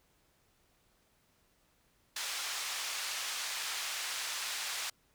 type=band-pass noise; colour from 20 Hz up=white; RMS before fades=-38 dBFS; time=2.16-4.9 s; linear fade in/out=5 ms; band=970 to 6300 Hz; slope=12 dB/octave; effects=pink hiss -71 dBFS RMS until 5.14 s